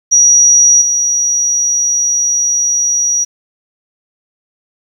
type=tone with level steps; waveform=sine; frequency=5780 Hz; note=F#8; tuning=41 cents flat; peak=-4 / -10 dBFS; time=0.11-3.25 s; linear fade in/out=20 ms; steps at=0.81 s; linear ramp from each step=10 ms; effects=7-bit